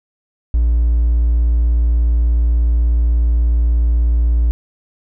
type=tone with hard clipping; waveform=triangle; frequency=58.27 Hz; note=A#1; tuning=in tune; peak=-11 dBFS; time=0.54-4.51 s; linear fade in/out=0 ms; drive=4 dB; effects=none

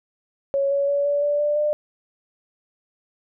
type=tone with pitch steps; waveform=sine; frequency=554 / 561.1 / 568.3 / 575.5 / 582.9 / 590.3 / 597.9 Hz; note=C#5 / C#5 / C#5 / D5 / D5 / D5 / D5; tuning=-1 / +21 / +43 / -35 / -13 / +9 / +31 cents; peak=-18 dBFS; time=0.54-1.73 s; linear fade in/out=0 ms; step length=170 ms; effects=none

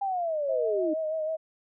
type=linear sweep; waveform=sine; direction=down; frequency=808 to 301.7 Hz; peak=-26 dBFS; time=0.01-0.94 s; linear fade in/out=10 ms
type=tone with vibrato; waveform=sine; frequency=630 Hz; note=D#5; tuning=21 cents sharp; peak=-27 dBFS; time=0.48-1.37 s; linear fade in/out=20 ms; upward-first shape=sine; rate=6.3 Hz; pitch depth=38 cents each way
effects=none

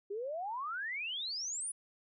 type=exponential sweep; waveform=sine; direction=up; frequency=386.7 to 10110 Hz; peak=-36 dBFS; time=0.1-1.72 s; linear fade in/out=10 ms; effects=none

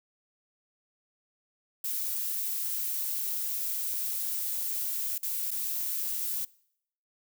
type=noise with dropouts; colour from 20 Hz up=violet; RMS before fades=-32 dBFS; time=1.84-6.45 s; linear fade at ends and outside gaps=5 ms; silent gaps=5.181-5.229 / 5.508-5.513 s; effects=noise-tail reverb RT60 0.7 s tail -23 dB re dry

